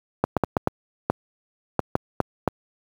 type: clicks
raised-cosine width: 1 ms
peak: -4 dBFS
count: 10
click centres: 0.24 / 0.367 / 0.437 / 0.568 / 0.674 / 1.1 / 1.793 / 1.954 / 2.203 / 2.477 s
effects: high-pass 80 Hz 12 dB/octave + 7-bit